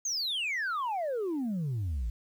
sine exponential sweep, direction down, 6630 to 52 Hz, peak -27 dBFS, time 0.05-2.1 s, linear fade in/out 5 ms, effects tanh soft clip ceiling -28 dBFS + 10-bit

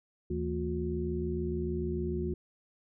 sine tone cluster, 76.3 / 163.2 / 223 / 359.8 Hz, D#2 / E3 / A3 / F#4, -33 / -17 / +23 / -48 cents, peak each -35 / -37 / -38 / -34 dBFS, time 0.3-2.34 s, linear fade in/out 5 ms, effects none

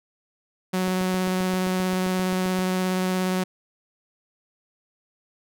sawtooth tone with vibrato, 185 Hz, F#3, in tune, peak -18 dBFS, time 0.73-3.44 s, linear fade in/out 10 ms, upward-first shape triangle, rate 17 Hz, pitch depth 12 cents each way
click train, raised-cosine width 2 ms, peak -23 dBFS, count 14, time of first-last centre 0.88-2.591 s, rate 7.6 Hz
effects none

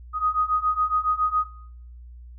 sine beating tone pair, 1244.5 / 1251.7 Hz, D#6 / D#6, 0 / +10 cents, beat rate 7.2 Hz, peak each -25 / -22 dBFS, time 0.13-1.47 s, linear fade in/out 50 ms, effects noise-tail reverb RT60 0.6 s tail -17 dB re dry + added 60 Hz sine -40 dBFS peak until 2.38 s

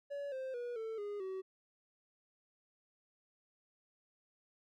triangle tone with pitch steps, 568 / 523.9 / 483.2 / 445.6 / 411 / 379.1 Hz, C#5 / C5 / B4 / A4 / G#4 / F#4, +42 / +2 / -38 / +22 / -18 / +42 cents, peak -37 dBFS, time 0.1-1.42 s, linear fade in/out 20 ms, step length 220 ms, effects none

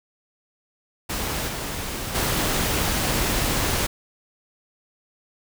pink noise with level steps, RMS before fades -27 / -30 / -23 dBFS, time 1.09-3.87 s, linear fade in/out 10 ms, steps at 1.47 / 2.14 s, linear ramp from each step 20 ms, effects none

